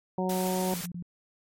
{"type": "harmonic tone", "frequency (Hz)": 185, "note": "F#3", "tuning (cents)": 0, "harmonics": [1, 2, 3, 4, 5], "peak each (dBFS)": [-29, -32, -34, -35, -36], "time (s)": [0.18, 0.74], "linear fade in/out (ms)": 2}
{"type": "noise", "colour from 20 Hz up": "white", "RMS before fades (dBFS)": -37, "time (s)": [0.29, 0.86], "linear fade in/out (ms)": 5}
{"type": "tone bursts", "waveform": "sine", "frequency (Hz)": 174.9, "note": "F3", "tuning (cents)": 3, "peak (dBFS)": -34, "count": 3, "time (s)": [0.73, 1.025], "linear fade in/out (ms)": 2, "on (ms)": 81, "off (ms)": 26}
{"effects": ["MP3 64 kbps"]}